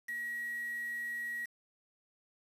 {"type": "tone with quantisation", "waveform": "sine", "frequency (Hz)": 1907, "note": "A#6", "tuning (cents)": 39, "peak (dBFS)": -36, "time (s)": [0.08, 1.46], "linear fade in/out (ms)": 10, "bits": 8, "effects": ["resampled to 32000 Hz"]}